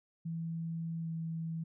sine tone with pitch glide, 164.9 to 163.29 Hz, E3 to E3, +1 to -16 cents, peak -35 dBFS, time 0.25-1.64 s, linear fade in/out 10 ms, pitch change -17 cents, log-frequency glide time 1.01-1.08 s, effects none

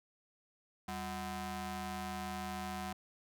sawtooth ring-modulated tone, 274.8 Hz, C#4, 15 cents flat, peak -32 dBFS, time 0.88-2.93 s, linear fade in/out 5 ms, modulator 469 Hz, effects none

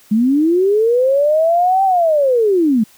sine linear two-way sweep, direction up then down, 204.7 to 784 to 204.7 Hz, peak -10 dBFS, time 0.11-2.84 s, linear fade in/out 10 ms, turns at 1.84 s, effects white hiss -48 dBFS RMS until 2.97 s

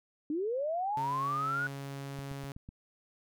sine linear sweep, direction up, 285.6 to 1480 Hz, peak -30 dBFS, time 0.3-1.67 s, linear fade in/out 2 ms
sawtooth tone, 138.59 Hz, C#3, in tune, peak -35 dBFS, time 0.97-2.52 s, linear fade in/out 2 ms
click train, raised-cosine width 5 ms, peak -33 dBFS, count 5, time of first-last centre 2.19-2.689 s, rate 8.01 Hz
effects none

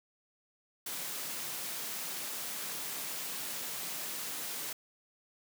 white high-pass noise, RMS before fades -39 dBFS, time 0.86-4.73 s, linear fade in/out 5 ms, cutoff 120 Hz, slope 96 dB/octave, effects none

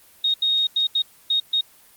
sine tone bursts at uneven times, 3729 Hz, A#7, in tune, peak -17 dBFS, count 6, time 0.24-0.34 / 0.42-0.67 / 0.76-0.87 / 0.95-1.02 / 1.3-1.4 / 1.53-1.61 s, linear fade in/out 5 ms, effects white hiss -52 dBFS RMS until 1.96 s + Opus 24 kbps

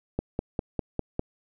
click train, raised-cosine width 2 ms, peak -13 dBFS, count 6, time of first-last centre 0.19-1.194 s, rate 4.98 Hz, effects none

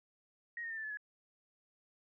sine tone with pitch steps, 1881 / 1841.2 / 1802.3 / 1764.2 / 1726.9 / 1690.4 Hz, A#6 / A#6 / A6 / A6 / A6 / G#6, +15 / -22 / +41 / +4 / -33 / +30 cents, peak -39 dBFS, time 0.57-0.972 s, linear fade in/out 2 ms, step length 67 ms, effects none

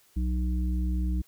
harmonic tone, 61.74 Hz, B1, in tune, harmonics 1 / 3 / 5, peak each -25 / -34 / -38 dBFS, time 0.16-1.22 s, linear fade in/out 10 ms, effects white hiss -62 dBFS RMS until 1.27 s

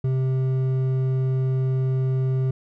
triangle tone with hard clipping, 130.9 Hz, C3, 1 cent sharp, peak -21 dBFS, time 0.04-2.51 s, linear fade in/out 5 ms, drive 10 dB, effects none

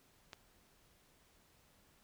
click, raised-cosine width 0.2 ms, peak -30 dBFS, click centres 0.332 s, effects pink hiss -69 dBFS RMS until 2.03 s

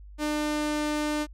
sawtooth tone, 300.1 Hz, D4, 38 cents sharp, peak -22 dBFS, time 0.18-1.27 s, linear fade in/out 50 ms, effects added 50 Hz sine -43 dBFS peak until 1.33 s + low-pass 11000 Hz 12 dB/octave

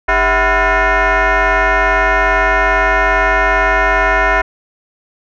sine tone with frequency modulation, 398.8 Hz, G4, 30 cents sharp, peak -8 dBFS, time 0.08-4.42 s, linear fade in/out 10 ms, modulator 350 Hz, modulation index 4.9, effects tanh soft clip ceiling -6 dBFS

